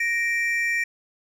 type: tone pair together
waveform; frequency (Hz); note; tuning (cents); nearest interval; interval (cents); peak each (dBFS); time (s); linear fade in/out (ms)
triangle; 1864.7 / 2345; A#6 / D7; 0 / -3; major third; 397; -22 / -23; 0-0.84; 5
effects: none